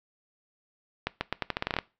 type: accelerating click train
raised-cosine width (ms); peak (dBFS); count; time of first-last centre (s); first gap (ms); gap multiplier
0.3; -11; 12; 1.07-1.787; 140; 0.83
effects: noise-tail reverb RT60 0.3 s tail -21 dB re dry + low-pass 5000 Hz 12 dB/octave